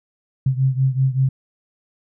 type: beating tone pair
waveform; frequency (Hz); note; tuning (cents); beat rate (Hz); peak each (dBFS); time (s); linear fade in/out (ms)
sine; 130.81 / 136.01; C3 / C#3; 0 / -33; 5.2; -17 / -20; 0.46-1.29; 5
effects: none

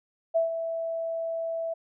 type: tone with ADSR envelope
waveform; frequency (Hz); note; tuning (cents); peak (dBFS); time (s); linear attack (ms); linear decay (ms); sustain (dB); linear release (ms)
sine; 659.3; E5; 0; -19; 0.34-1.74; 22; 130; -9; 10
effects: none

